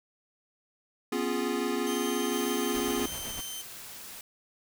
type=chord; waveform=square; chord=C# dominant seventh; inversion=third; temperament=equal with one note detuned; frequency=246.9 / 272.7 / 349.2 / 415.3 Hz; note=B3 / C#4 / E#4 / G#4; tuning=0 / -28 / 0 / 0 cents; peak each=-34 / -35 / -34 / -34 dBFS; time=1.12-3.06 s; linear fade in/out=5 ms
type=tone with pitch glide; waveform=15% pulse; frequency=3136 to 3100 Hz; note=G7 to G7; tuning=0 to -20 cents; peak=-30 dBFS; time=1.86-3.62 s; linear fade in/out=10 ms; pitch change=-20 cents; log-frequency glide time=2.67-3.45 s
type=noise; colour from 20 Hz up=white; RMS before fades=-44 dBFS; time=2.32-4.21 s; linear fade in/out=2 ms
type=noise with tremolo; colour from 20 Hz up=pink; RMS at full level=-40 dBFS; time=2.74-3.41 s; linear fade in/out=5 ms; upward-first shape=square; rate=7.9 Hz; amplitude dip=45%
effects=none